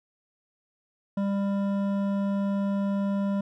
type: tone with hard clipping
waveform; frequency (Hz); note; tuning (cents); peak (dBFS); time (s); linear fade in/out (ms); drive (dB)
sine; 198.8; G3; +25; -26; 1.17-3.41; 5; 11
effects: none